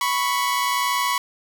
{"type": "tone pair together", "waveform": "sawtooth", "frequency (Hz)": [987.8, 1108.8], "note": ["B5", "C#6"], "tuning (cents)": [0, 0], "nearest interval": "major second", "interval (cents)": 200, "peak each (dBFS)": -19, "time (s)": [0.01, 1.18], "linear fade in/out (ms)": 2, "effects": []}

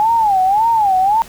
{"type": "tone with vibrato", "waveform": "sine", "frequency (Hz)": 830.6, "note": "G#5", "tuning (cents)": 0, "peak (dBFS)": -10, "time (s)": [0, 1.22], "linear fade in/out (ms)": 0, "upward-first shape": "sine", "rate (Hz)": 1.8, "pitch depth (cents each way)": 190, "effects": ["pink hiss -38 dBFS RMS until 1.28 s"]}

